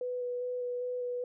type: tone with vibrato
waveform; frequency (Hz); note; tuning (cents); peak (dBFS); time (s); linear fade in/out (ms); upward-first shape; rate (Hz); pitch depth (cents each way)
sine; 493.9; B4; 0; -32; 0.01-1.24; 2; square; 2.5; 10
effects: none